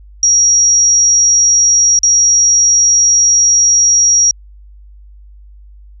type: tone with dropouts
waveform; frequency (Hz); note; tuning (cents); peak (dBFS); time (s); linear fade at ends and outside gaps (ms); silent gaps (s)
sine; 5680; F8; +28; -6; 0.23-4.31; 1; 1.99-2.032
effects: added 50 Hz sine -35 dBFS peak until 6 s